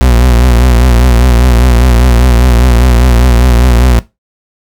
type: tone with vibrato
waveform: 40% pulse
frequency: 60.9 Hz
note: B1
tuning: 24 cents flat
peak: -3 dBFS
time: 0.01-3.99 s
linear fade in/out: 0 ms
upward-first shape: sine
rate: 5 Hz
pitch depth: 85 cents each way
effects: noise-tail reverb RT60 0.2 s tail -17 dB re dry